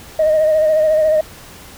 sine tone with vibrato, 622.3 Hz, D#5, in tune, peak -9 dBFS, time 0.19-1.21 s, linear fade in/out 5 ms, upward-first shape sine, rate 14 Hz, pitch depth 35 cents each way, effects tanh soft clip ceiling -7 dBFS + pink hiss -38 dBFS RMS until 1.77 s

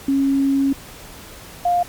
sine tone pair in turn, 274.1 / 704.8 Hz, C#4 / F5, -19 / +16 cents, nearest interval octave + major third, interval 1635 cents, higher second, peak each -14 dBFS, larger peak neither, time 0.08-0.73 / 1.65-1.83 s, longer first, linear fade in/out 5 ms, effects pink hiss -39 dBFS RMS until 1.88 s + MP3 96 kbps

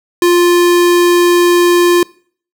square tone, 350 Hz, F4, 4 cents sharp, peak -7 dBFS, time 0.22-2.03 s, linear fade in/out 2 ms, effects noise-tail reverb RT60 0.5 s tail -24 dB re dry

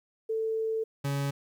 sine / 40% pulse tone pair in turn, 443.9 / 140.31 Hz, A4 / C#3, +15 / +21 cents, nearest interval octave + minor sixth, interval 1994 cents, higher first, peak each -27 dBFS, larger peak neither, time 0.29-0.84 / 1.04-1.31 s, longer first, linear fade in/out 10 ms, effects 11-bit

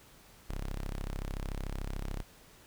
sawtooth tone, 33.58 Hz, C1, 46 cents sharp, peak -31 dBFS, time 0.49-2.23 s, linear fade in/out 10 ms, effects pink hiss -58 dBFS RMS until 2.66 s

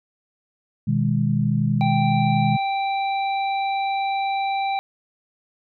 sine chord, G# minor, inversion first, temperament equal with one note detuned, 123.47 / 155.56 / 205 Hz, B2 / D#3 / G#3, 0 / 0 / -22 cents, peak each -22 dBFS, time 0.87-2.57 s, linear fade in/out 10 ms
harmonic tone, 784 Hz, G5, in tune, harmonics 1 / 3 / 5, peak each -21 / -31 / -35 dBFS, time 1.81-4.79 s, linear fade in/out 0 ms
effects none

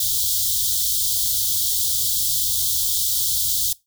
white band-stop noise, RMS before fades -21 dBFS, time 0-3.73 s, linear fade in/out 5 ms, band 130 to 3200 Hz, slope 96 dB/octave, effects noise-tail reverb RT60 0.2 s tail -20 dB re dry

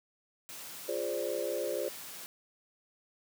white high-pass noise, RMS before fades -45 dBFS, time 0.49-2.26 s, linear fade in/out 0 ms, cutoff 130 Hz, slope 24 dB/octave
sine chord, D half-diminished seventh, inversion first, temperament equal, 349.2 / 415.3 / 523.3 / 587.3 Hz, F4 / Ab4 / C5 / D5, 0 / 0 / 0 / 0 cents, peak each -39 / -38 / -35 / -37 dBFS, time 0.88-1.89 s, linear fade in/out 10 ms
effects none

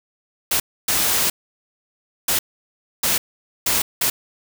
white noise bursts at uneven times, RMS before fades -19 dBFS, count 6, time 0.51-0.6 / 0.88-1.3 / 2.28-2.39 / 3.03-3.18 / 3.66-3.82 / 4.01-4.1 s, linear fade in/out 5 ms, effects none

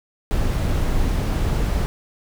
brown noise, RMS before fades -20 dBFS, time 0.31-1.86 s, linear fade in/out 0 ms, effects none

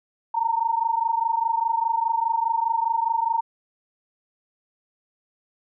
sine tone pair together, 904 / 928.9 Hz, A5 / A#5, +47 / -6 cents, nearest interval unison, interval 47 cents, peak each -23 dBFS, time 0.34-3.41 s, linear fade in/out 10 ms, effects none

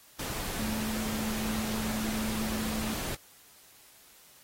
sine tone in noise, 217.9 Hz, A3, 17 cents flat, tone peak -32 dBFS, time 0.59-2.94 s, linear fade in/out 5 ms, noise pink, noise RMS -36 dBFS, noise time 0.19-3.15 s, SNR +1 dB, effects white hiss -57 dBFS RMS until 4.43 s + AAC 48 kbps

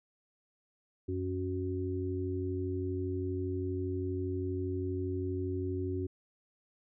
harmonic tone, 92.5 Hz, F#2, in tune, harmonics 1 / 3 / 4, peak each -35 / -38 / -36 dBFS, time 1.08-6.07 s, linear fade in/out 10 ms, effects none

